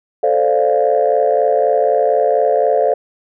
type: chord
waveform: sine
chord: D minor seventh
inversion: second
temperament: equal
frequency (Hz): 440 / 523.3 / 587.3 / 698.5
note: A4 / C5 / D5 / F5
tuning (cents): 0 / 0 / 0 / 0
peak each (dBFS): -16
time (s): 0.23-2.94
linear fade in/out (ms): 5
effects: tanh soft clip ceiling -3 dBFS